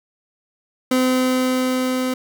30% pulse tone with level ramp, 256.1 Hz, C4, 37 cents flat, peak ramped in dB -12 to -17 dBFS, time 0.91-2.14 s, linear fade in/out 5 ms, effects none

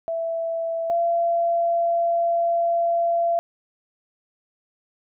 sine tone pair in turn, 662 / 681 Hz, E5 / F5, +7 / -44 cents, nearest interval unison, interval 49 cents, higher second, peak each -23 / -18 dBFS, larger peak second, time 0.08-0.9 / 0.9-3.39 s, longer second, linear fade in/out 0 ms, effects none

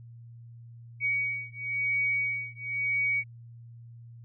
sine beating tone pair, 2252 / 2252.97 Hz, C#7 / C#7, +27 / +28 cents, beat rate 0.97 Hz, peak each -30 dBFS, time 1-3.24 s, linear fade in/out 50 ms, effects added 117 Hz sine -45 dBFS peak until 4.24 s

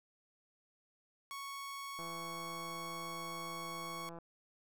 sawtooth tone, 1108.7 Hz, C#6, in tune, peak -39 dBFS, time 1.31-4.09 s, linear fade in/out 0 ms
click train, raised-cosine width 1 ms, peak -36 dBFS, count 370, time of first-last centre 1.99-4.186 s, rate 168 Hz
effects none

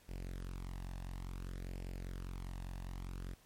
sawtooth tone with flanger, 45.01 Hz, F#1, 47 cents flat, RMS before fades -44 dBFS, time 0.08-3.35 s, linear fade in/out 20 ms, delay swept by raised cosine 0.39 to 1.13 ms, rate 0.57 Hz, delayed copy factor +0.65, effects pink hiss -66 dBFS RMS until 3.45 s + MP3 64 kbps

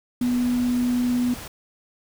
sine tone in noise, 245.8 Hz, B3, 8 cents flat, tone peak -19 dBFS, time 0.21-1.34 s, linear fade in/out 5 ms, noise pink, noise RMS -37 dBFS, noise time 0.21-1.48 s, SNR +15 dB, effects none

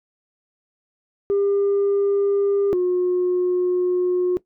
sine tone pair in turn, 400.4 / 360.7 Hz, G4 / F#4, +37 / -44 cents, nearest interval major second, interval 181 cents, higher first, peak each -15 dBFS, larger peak neither, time 1.3-2.73 / 2.73-4.37 s, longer second, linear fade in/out 0 ms, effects noise-tail reverb RT60 0.1 s tail -18 dB re dry + tanh soft clip ceiling -14 dBFS

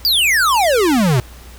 square exponential sweep, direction down, 4918 to 116.54 Hz, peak -12 dBFS, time 0.05-1.2 s, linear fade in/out 0 ms, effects added 60 Hz sine -36 dBFS peak until 1.58 s + pink hiss -42 dBFS RMS until 1.58 s

